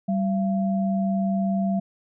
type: tone pair together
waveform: sine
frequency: 194.05 / 681 Hz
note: G3 / F5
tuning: -17 / -44 cents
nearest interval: octave + minor seventh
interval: 2173 cents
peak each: -21 / -29 dBFS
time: 0.08-1.8 s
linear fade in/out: 10 ms
effects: none